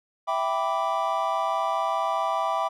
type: chord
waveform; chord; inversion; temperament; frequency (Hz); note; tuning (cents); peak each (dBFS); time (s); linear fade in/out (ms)
triangle; E minor seventh; none; equal with one note detuned; 659.3 / 784 / 987.8 / 1170.6; E5 / G5 / B5 / D6; 0 / 0 / 0 / -6; -27; 0.27-2.69; 20
effects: none